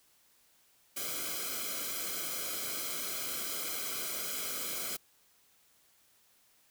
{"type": "noise with comb filter", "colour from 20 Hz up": "white", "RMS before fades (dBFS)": -37, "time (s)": [0.96, 4.97], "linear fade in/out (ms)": 10, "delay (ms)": 1.1, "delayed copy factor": -0.95, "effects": ["white hiss -67 dBFS RMS until 6.7 s"]}